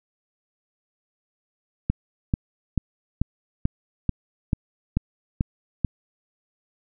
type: click train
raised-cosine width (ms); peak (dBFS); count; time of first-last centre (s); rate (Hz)
5; -8; 10; 1.9-5.847; 2.28
effects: none